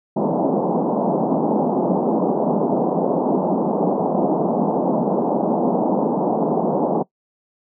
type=band-pass noise; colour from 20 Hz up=pink; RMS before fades=-19 dBFS; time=0.16-7.03 s; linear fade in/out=10 ms; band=170 to 900 Hz; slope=48 dB/octave; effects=noise-tail reverb RT60 0.1 s tail -21 dB re dry